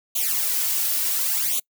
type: noise with flanger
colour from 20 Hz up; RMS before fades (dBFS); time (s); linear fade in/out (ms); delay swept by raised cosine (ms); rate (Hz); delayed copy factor
blue; -23; 0.15-1.6; 10; 0.29 to 3.59; 0.7; +1
effects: noise-tail reverb RT60 0.1 s tail -26 dB re dry